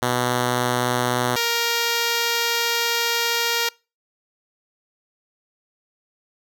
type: tone pair in turn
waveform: 5% pulse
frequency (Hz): 123.47 / 467.6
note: B2 / A#4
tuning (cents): 0 / +5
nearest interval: octave + major seventh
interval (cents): 2305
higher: second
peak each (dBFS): -8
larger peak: neither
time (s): 0.02-1.36 / 1.36-3.69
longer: second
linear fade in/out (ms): 5
effects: noise-tail reverb RT60 0.3 s tail -25 dB re dry